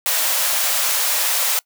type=high-pass noise; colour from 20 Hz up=white; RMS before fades=-19 dBFS; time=0.06-1.59 s; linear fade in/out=0 ms; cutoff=490 Hz; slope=96 dB/octave; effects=noise-tail reverb RT60 0.1 s tail -24 dB re dry